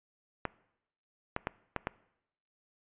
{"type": "clicks", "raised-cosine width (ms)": 0.5, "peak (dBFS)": -16, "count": 5, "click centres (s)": [0.453, 1.364, 1.471, 1.763, 1.871], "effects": ["noise-tail reverb RT60 0.8 s tail -21 dB re dry", "resampled to 8000 Hz"]}